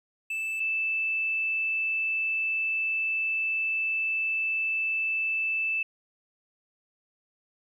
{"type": "tone pair in turn", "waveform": ["triangle", "sine"], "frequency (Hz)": [2637, 2637], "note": ["E7", "E7"], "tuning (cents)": [0, 0], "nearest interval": "unison", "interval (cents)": 0, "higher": "neither", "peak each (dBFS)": [-27, -25], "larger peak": "second", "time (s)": [[0.3, 0.6], [0.6, 5.83]], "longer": "second", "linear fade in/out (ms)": 5, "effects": ["11-bit"]}